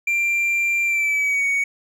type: tone with pitch glide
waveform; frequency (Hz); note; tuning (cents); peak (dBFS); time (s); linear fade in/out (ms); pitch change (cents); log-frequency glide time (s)
triangle; 2370 to 2237; D7 to C#7; +15 to +15; -16; 0.07-1.64; 5; -100; 0.84-1.45
effects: none